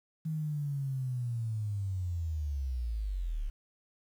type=linear sweep; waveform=sine; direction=down; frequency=160 to 33.44 Hz; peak=-31 dBFS; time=0.25-3.5 s; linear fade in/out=10 ms; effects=10-bit